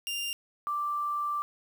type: tone pair in turn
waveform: sawtooth / sine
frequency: 2796 / 1175.6 Hz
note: F7 / D6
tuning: +1 / +1 cents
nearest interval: octave + minor third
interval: 1500 cents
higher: first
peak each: -28 dBFS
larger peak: neither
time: 0.07-0.33 / 0.67-1.42 s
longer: second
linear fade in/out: 0 ms
effects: 9-bit